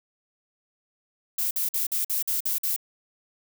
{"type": "noise bursts", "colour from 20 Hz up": "violet", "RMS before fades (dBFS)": -26, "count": 8, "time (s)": [1.38, 2.763], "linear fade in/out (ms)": 5, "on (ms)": 130, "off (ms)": 49, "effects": []}